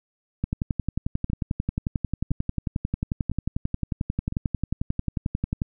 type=two click trains; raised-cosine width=5 ms; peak=-12 / -17 dBFS; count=59 / 4; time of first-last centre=0.44-5.619 / 1.3-4.324 s; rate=11.2 / 0.992 Hz; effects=none